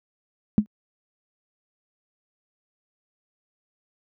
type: tone with exponential decay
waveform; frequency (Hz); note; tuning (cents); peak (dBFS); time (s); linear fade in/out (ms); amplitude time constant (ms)
sine; 210; G#3; +19; -9; 0.58-0.66; 0; 16
effects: high-pass 60 Hz 12 dB/octave